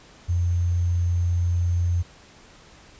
sine tone with sample-and-hold, 87.31 Hz, F2, in tune, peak -19 dBFS, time 0.28-2.03 s, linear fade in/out 20 ms, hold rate 6300 Hz, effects pink hiss -50 dBFS RMS until 2.99 s + resampled to 16000 Hz

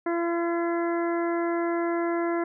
harmonic tone, 340 Hz, F4, 46 cents flat, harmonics 1 / 2 / 3 / 4 / 5 / 6, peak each -25 / -31 / -35 / -37 / -39 / -41 dBFS, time 0.06-2.44 s, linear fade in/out 5 ms, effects none

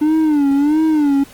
triangle tone with vibrato, 296.4 Hz, D4, 16 cents sharp, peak -9 dBFS, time 0.01-1.24 s, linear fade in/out 10 ms, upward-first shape sine, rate 1.5 Hz, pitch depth 120 cents each way, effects pink hiss -42 dBFS RMS until 1.33 s + Opus 24 kbps

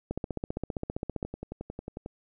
two click trains, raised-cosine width 2 ms, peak -18 / -23 dBFS, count 18 / 10, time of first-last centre 0.11-1.228 / 1.25-2.061 s, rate 15.2 / 11.1 Hz, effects none

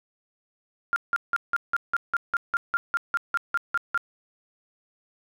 sine tone bursts, 1396.9 Hz, F6, in tune, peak -20 dBFS, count 16, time 0.93-3.976 s, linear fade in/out 0 ms, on 31 ms, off 170 ms, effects none

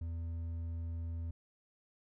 triangle tone with hard clipping, 83.2 Hz, E2, 17 cents sharp, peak -38 dBFS, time 0.01-1.31 s, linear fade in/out 5 ms, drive 7 dB, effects none

